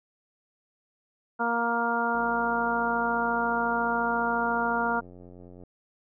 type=harmonic tone; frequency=234.3 Hz; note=A#3; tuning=9 cents sharp; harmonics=1 / 2 / 3 / 4 / 5 / 6; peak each=-32 / -33 / -31 / -29 / -35 / -29 dBFS; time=1.39-5.01 s; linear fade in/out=20 ms
type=click train; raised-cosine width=2 ms; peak=-35 dBFS; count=313; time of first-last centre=2.15-5.636 s; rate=89.5 Hz
effects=none